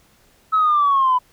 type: linear sweep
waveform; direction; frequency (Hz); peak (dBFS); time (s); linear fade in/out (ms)
sine; down; 1300 to 990; -12; 0.52-1.19; 20
effects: tanh soft clip ceiling -9 dBFS + pink hiss -56 dBFS RMS until 1.32 s